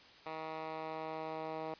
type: tone with band-pass filter sweep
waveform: 10% pulse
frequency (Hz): 158.5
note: D#3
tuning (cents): +32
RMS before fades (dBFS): -42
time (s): 0.26-1.74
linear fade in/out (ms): 2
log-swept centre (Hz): 1200 to 690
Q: 0.83
effects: white hiss -58 dBFS RMS until 1.79 s + resampled to 11025 Hz